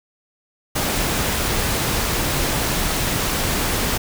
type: noise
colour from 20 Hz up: pink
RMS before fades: -21 dBFS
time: 0.75-3.98 s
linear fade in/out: 10 ms
effects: none